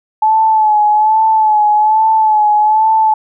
sine tone with vibrato, 861 Hz, A5, 38 cents flat, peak -7 dBFS, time 0.22-3.14 s, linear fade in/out 5 ms, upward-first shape sine, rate 1.2 Hz, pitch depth 42 cents each way, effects none

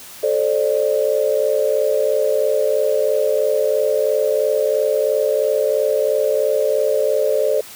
sine tone cluster, 434.2 / 534 / 597 Hz, A4 / C5 / D5, -23 / +35 / +28 cents, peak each -19 dBFS, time 0.23-7.61 s, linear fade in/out 5 ms, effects white hiss -38 dBFS RMS until 7.75 s + high-pass 60 Hz 12 dB/octave

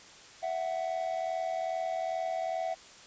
triangle tone pair together, 662 / 744.4 Hz, E5 / F#5, +7 / +10 cents, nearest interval major second, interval 203 cents, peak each -31 / -32 dBFS, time 0.42-2.75 s, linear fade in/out 20 ms, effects white hiss -52 dBFS RMS until 3.06 s + resampled to 16000 Hz

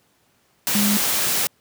sine tone in noise, 205.4 Hz, G#3, 19 cents flat, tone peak -18 dBFS, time 0.75-0.97 s, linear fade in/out 0 ms, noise white, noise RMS -21 dBFS, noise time 0.67-1.47 s, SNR 0 dB, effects pink hiss -62 dBFS RMS until 1.6 s + high-pass 100 Hz 12 dB/octave

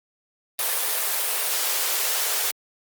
white high-pass noise, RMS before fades -24 dBFS, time 0.59-2.51 s, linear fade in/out 2 ms, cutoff 400 Hz, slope 48 dB/octave, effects Opus 32 kbps

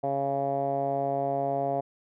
10% pulse tone with low-pass filter, 138.59 Hz, C#3, in tune, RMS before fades -28 dBFS, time 0.03-1.81 s, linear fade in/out 10 ms, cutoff 680 Hz, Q 4.9, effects none

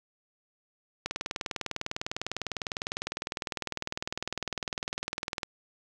click train, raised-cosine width 0.2 ms, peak -14 dBFS, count 88, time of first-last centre 1.06-5.432 s, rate 19.9 Hz, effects none

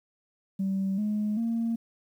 sine tone with pitch steps, 193.2 / 210.7 / 229.8 Hz, G3 / G#3 / A#3, -25 / +25 / -25 cents, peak -24 dBFS, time 0.59-1.76 s, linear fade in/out 10 ms, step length 390 ms, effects tanh soft clip ceiling -22 dBFS + 10-bit

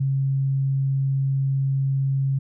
sine tone, 135.9 Hz, C#3, 34 cents flat, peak -19 dBFS, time 0-2.39 s, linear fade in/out 10 ms, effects none

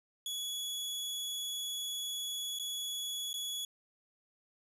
sawtooth tone with dropouts, 3382 Hz, G#7, 31 cents sharp, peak -33 dBFS, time 0.26-3.65 s, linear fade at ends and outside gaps 2 ms, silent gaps 2.588-2.596 / 3.331-3.34 s, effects resampled to 32000 Hz

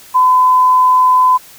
sine tone, 1013 Hz, B5, 44 cents sharp, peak -6 dBFS, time 0.14-1.38 s, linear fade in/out 20 ms, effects white hiss -39 dBFS RMS until 1.58 s

